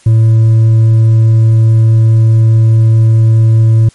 sine tone with hard clipping, 111.9 Hz, A2, 30 cents sharp, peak -4 dBFS, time 0.06-3.89 s, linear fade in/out 5 ms, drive 2 dB, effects white hiss -44 dBFS RMS until 3.94 s + MP3 48 kbps

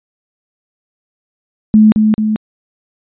sine tone with echo, 215.4 Hz, A3, 37 cents flat, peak -3 dBFS, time 1.74-1.92 s, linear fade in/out 0 ms, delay 220 ms, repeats 2, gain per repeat -4 dB, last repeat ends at 2.36 s, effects resampled to 8000 Hz

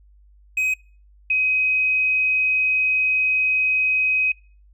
triangle / sine tone pair in turn, 2525 / 2525 Hz, D#7 / D#7, +25 / +25 cents, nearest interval unison, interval 0 cents, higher neither, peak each -16 dBFS, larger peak neither, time 0.57-0.74 / 1.3-4.32 s, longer second, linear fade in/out 5 ms, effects noise-tail reverb RT60 0.4 s tail -26 dB re dry + added 50 Hz sine -49 dBFS peak until 4.73 s

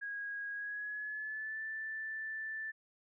sine tone with pitch glide, 1645 to 1763.1 Hz, G#6 to A6, -17 to +3 cents, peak -38 dBFS, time 0.01-2.72 s, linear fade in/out 20 ms, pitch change +120 cents, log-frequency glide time 0.52-1.61 s, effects none

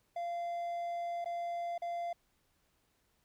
triangle tone with dropouts, 690 Hz, F5, 21 cents flat, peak -33 dBFS, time 0.16-2.13 s, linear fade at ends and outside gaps 5 ms, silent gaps 1.245-1.257 / 1.78-1.819 s, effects pink hiss -75 dBFS RMS until 3.24 s

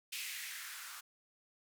violet noise with band-pass filter sweep, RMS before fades -45 dBFS, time 0.12-1.01 s, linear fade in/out 10 ms, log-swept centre 2600 to 1200 Hz, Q 2.9, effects none

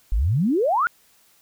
sine exponential sweep, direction up, 43.65 to 1501 Hz, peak -17 dBFS, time 0.12-0.87 s, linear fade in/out 0 ms, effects white hiss -58 dBFS RMS until 1.41 s

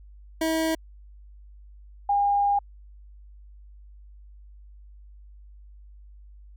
25% pulse / sine tone pair in turn, 321.6 / 808.7 Hz, E4 / G#5, -43 / -46 cents, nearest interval octave + major third, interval 1597 cents, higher second, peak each -19 dBFS, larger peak neither, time 0.41-0.75 / 2.09-2.59 s, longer second, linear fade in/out 5 ms, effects added 50 Hz sine -45 dBFS peak until 6.56 s

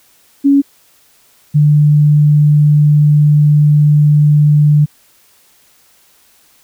sine tone pair in turn, 279.5 / 148.62 Hz, C#4 / D3, +14 / +21 cents, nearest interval major seventh, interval 1093 cents, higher first, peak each -5 dBFS, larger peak neither, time 0.44-0.62 / 1.54-4.86 s, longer second, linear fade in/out 20 ms, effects white hiss -50 dBFS RMS until 6.63 s

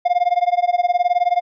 triangle tone with tremolo, 709 Hz, F5, 26 cents sharp, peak -9 dBFS, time 0.05-1.41 s, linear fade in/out 10 ms, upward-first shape sine, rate 19 Hz, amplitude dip 95%, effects resampled to 11025 Hz

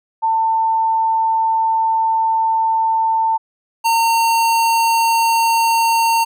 sine / square tone pair in turn, 895 / 914.3 Hz, A5 / A#5, +29 / -34 cents, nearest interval unison, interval 37 cents, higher second, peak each -13 dBFS, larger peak neither, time 0.22-3.38 / 3.84-6.25 s, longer first, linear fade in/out 20 ms, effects none

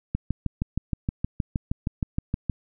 click train, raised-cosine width 5 ms, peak -12 dBFS, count 16, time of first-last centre 0.15-2.497 s, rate 6.39 Hz, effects none

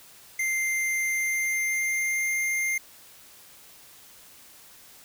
square tone with pitch glide, 2093 to 2109 Hz, C7 to C7, 0 to +13 cents, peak -25 dBFS, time 0.39-2.78 s, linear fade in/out 5 ms, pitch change +13 cents, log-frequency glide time 1.1-2.33 s, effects white hiss -51 dBFS RMS until 5.04 s

